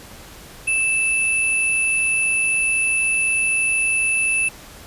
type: tone pair together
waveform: sine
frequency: 2637 / 9956 Hz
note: E7 / D#9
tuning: 0 / 0 cents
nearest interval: octave + major seventh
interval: 2300 cents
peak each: -17 / -25 dBFS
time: 0.67-4.49 s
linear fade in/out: 10 ms
effects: pink hiss -41 dBFS RMS until 4.86 s + resampled to 32000 Hz